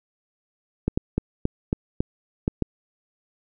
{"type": "clicks", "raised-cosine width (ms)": 3, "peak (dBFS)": -8, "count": 8, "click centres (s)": [0.88, 0.975, 1.18, 1.454, 1.729, 2.005, 2.479, 2.623], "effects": []}